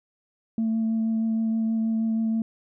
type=tone with vibrato; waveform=sine; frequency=223.6 Hz; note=A3; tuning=28 cents sharp; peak=-20 dBFS; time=0.58-2.42 s; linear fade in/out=2 ms; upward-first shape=triangle; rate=6.3 Hz; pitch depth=14 cents each way; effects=tanh soft clip ceiling -19 dBFS